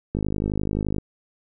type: click train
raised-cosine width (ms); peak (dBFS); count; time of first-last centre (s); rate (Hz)
3; -12; 44; 0.15-0.983; 51.6
effects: none